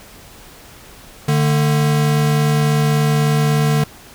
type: tone pair together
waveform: square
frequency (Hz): 148.36 / 224.8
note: D3 / A3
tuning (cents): +18 / +37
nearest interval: perfect fifth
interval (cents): 719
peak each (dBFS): -14 / -23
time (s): 1.28-3.84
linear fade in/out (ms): 5
effects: pink hiss -41 dBFS RMS until 4.14 s